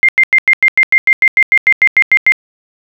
sine tone bursts, 2100 Hz, C7, 6 cents sharp, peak -4 dBFS, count 16, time 0.03-2.321 s, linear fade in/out 0 ms, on 56 ms, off 93 ms, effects none

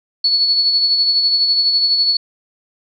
sine tone with tremolo, 4412 Hz, C#8, 9 cents flat, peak -10 dBFS, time 0.24-2.17 s, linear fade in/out 5 ms, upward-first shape sine, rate 12 Hz, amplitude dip 40%, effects none

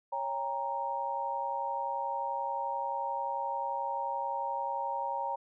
sine chord, G diminished, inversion second, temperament equal with one note detuned, 554.4 / 800.9 / 932.3 Hz, Db5 / G5 / Bb5, 0 / +37 / 0 cents, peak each -39 / -37 / -33 dBFS, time 0.12-5.36 s, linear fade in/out 10 ms, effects none

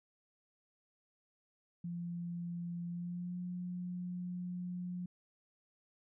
sine tone with pitch glide, 172.6 to 178.79 Hz, F3 to F3, -20 to +41 cents, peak -38 dBFS, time 1.84-5.06 s, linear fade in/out 5 ms, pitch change +61 cents, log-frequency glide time 2.88-3.38 s, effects none

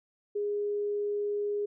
sine tone, 411.9 Hz, G#4, 14 cents flat, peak -28 dBFS, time 0.35-1.66 s, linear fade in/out 10 ms, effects none

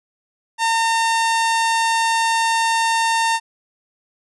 sawtooth tone, 910 Hz, A#5, 42 cents flat, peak -12 dBFS, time 0.58-3.4 s, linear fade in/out 50 ms, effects resampled to 24000 Hz

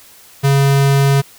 square tone, 138.59 Hz, C#3, in tune, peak -10 dBFS, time 0.43-1.22 s, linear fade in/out 20 ms, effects white hiss -43 dBFS RMS until 1.38 s

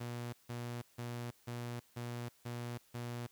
sawtooth tone bursts, 120 Hz, B2, 49 cents flat, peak -36 dBFS, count 7, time 0-3.27 s, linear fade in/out 10 ms, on 330 ms, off 160 ms, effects white hiss -68 dBFS RMS until 3.31 s

